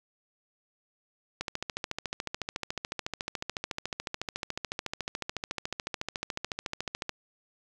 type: click train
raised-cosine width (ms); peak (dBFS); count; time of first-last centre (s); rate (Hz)
0.2; -15; 80; 1.41-7.093; 13.9
effects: 9-bit